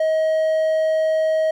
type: tone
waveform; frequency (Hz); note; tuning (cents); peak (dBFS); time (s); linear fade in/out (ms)
triangle; 633; D#5; +30; -14; 0-1.51; 5
effects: none